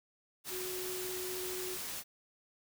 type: tone in noise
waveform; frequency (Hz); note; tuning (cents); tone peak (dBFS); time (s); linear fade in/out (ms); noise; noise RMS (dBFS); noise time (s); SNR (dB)
sine; 367.9; F#4; -10; -40; 0.49-1.78; 50; white; -41; 0.44-2.04; -2
effects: none